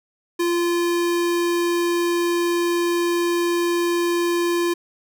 square tone, 345.4 Hz, F4, 19 cents flat, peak -19 dBFS, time 0.39-4.74 s, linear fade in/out 10 ms, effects none

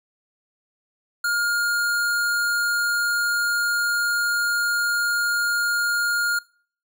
square tone, 1417 Hz, F6, 25 cents sharp, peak -21 dBFS, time 1.24-6.39 s, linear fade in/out 5 ms, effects noise-tail reverb RT60 0.5 s tail -25 dB re dry

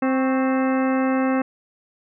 harmonic tone with a mistuned harmonic, 262.3 Hz, C4, 4 cents sharp, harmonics 1 / 2 / 3 / 4 / 5 / 6 / 7 / 8 / 10, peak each -19 / -25 / -29 / -31 / -33 / -35 / -36 / -37 / -39 dBFS, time 0.02-1.42 s, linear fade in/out 5 ms, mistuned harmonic 4, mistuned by +81 cents, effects none

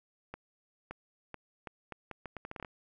accelerating click train, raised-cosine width 0.5 ms, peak -26 dBFS, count 14, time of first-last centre 0.34-2.648 s, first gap 570 ms, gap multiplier 0.76, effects none

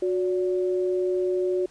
sine tone pair together, 365.2 / 572.9 Hz, F#4 / D5, -23 / -43 cents, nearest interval minor sixth, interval 780 cents, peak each -22 / -31 dBFS, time 0.02-1.66 s, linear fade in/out 5 ms, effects pink hiss -55 dBFS RMS until 1.7 s + resampled to 22050 Hz

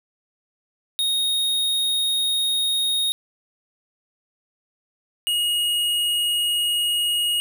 square tone pair in turn, 3729 / 2878 Hz, A#7 / F#7, 0 / -49 cents, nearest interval major third, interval 449 cents, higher first, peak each -20 dBFS, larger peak neither, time 0.99-3.12 / 5.27-7.4 s, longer neither, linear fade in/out 0 ms, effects none

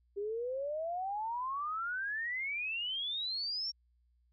sine exponential sweep, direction up, 394.1 to 5588 Hz, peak -34 dBFS, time 0.16-3.72 s, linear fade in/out 20 ms, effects added 60 Hz sine -68 dBFS peak until 4.32 s

